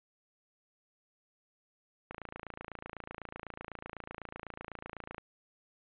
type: click train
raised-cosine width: 0.5 ms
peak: -26 dBFS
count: 87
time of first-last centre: 2.11-5.181 s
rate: 28 Hz
effects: resampled to 8000 Hz